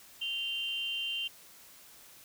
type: tone pair together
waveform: sine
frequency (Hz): 2784 / 3122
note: F7 / G7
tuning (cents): -6 / -8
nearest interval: major second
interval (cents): 198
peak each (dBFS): -35 / -35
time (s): 0.21-1.28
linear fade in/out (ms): 10
effects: white hiss -55 dBFS RMS until 2.24 s